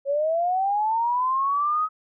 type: linear sweep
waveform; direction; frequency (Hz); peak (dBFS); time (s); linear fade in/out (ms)
sine; up; 545 to 1273; -20; 0.05-1.89; 50
effects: none